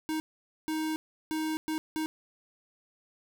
square tone bursts at uneven times, 313.7 Hz, D#4, 14 cents sharp, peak -30 dBFS, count 5, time 0.09-0.2 / 0.68-0.96 / 1.31-1.57 / 1.68-1.78 / 1.96-2.06 s, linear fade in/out 0 ms, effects none

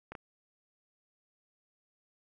clicks, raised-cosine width 0.5 ms, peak -27 dBFS, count 2, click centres 0.12 / 0.152 s, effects none

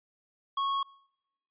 square tone, 1101 Hz, C#6, 12 cents flat, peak -28 dBFS, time 0.57-0.83 s, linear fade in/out 5 ms, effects noise-tail reverb RT60 0.9 s tail -26 dB re dry + resampled to 8000 Hz

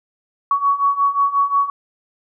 sine beating tone pair, 1119 / 1124.6 Hz, C#6 / C#6, +16 / +25 cents, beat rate 5.6 Hz, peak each -19 / -16 dBFS, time 0.51-1.7 s, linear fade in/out 2 ms, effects none

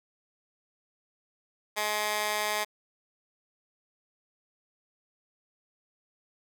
15% pulse tone with high-pass filter, 211.1 Hz, G#3, 29 cents sharp, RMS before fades -30 dBFS, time 1.76-2.65 s, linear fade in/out 20 ms, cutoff 1000 Hz, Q 0.82, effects none

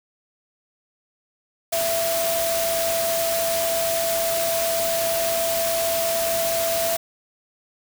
sine tone in noise, 667 Hz, E5, 20 cents sharp, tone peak -22 dBFS, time 1.72-6.97 s, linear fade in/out 10 ms, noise white, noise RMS -26 dBFS, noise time 1.72-6.97 s, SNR +1 dB, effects none

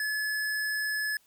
square tone, 1713 Hz, A6, 47 cents flat, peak -29 dBFS, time 0-1.17 s, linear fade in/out 2 ms, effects white hiss -65 dBFS RMS until 1.26 s

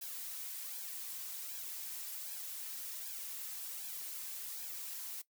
blue noise with flanger, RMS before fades -44 dBFS, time 0.01-5.22 s, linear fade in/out 10 ms, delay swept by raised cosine 1.2 to 3.9 ms, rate 1.3 Hz, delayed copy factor +0.75, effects noise-tail reverb RT60 0.1 s tail -18 dB re dry

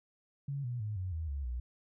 sine tone with pitch steps, 140 / 121.88 / 106.1 / 92.37 / 80.41 / 70 / 60.94 Hz, C#3 / B2 / G#2 / F#2 / E2 / C#2 / B1, +18 / -22 / +38 / -2 / -42 / +18 / -22 cents, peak -34 dBFS, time 0.48-1.6 s, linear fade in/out 5 ms, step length 160 ms, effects none

